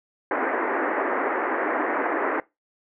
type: band-pass noise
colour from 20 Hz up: pink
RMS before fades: -25 dBFS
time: 0.31-2.4 s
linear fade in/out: 2 ms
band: 280 to 2000 Hz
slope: 48 dB/octave
effects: noise-tail reverb RT60 0.2 s tail -20 dB re dry